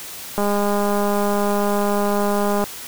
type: click train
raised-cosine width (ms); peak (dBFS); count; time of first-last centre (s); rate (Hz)
1; -8; 462; 0.38-2.64; 204
effects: white hiss -34 dBFS RMS until 2.87 s